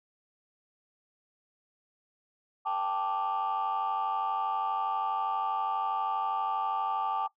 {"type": "chord", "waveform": "sine", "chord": "G suspended second", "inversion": "none", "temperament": "equal with one note detuned", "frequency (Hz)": [784, 876.4, 1174.7], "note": ["G5", "A5", "D6"], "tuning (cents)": [0, -7, 0], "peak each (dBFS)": -31, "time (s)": [2.65, 7.28], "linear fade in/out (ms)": 20, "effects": ["noise-tail reverb RT60 0.1 s tail -18 dB re dry", "tanh soft clip ceiling -23 dBFS"]}